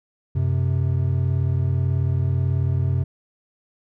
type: tone pair together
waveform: triangle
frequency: 92.5 / 130.81 Hz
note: F#2 / C3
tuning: 0 / 0 cents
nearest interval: tritone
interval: 600 cents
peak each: -19 dBFS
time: 0.35-3.04 s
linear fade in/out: 10 ms
effects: none